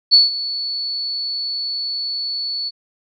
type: tone with ADSR envelope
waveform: sine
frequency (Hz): 4435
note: C#8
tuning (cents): 0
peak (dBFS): -5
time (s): 0.11-2.71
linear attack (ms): 28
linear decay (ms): 160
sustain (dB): -16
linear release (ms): 33
effects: none